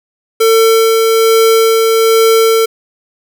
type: tone with tremolo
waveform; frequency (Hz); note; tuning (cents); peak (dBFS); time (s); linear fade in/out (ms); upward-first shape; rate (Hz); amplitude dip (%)
square; 450; A4; +39; -6; 0.4-2.66; 10; sine; 1.2; 25
effects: none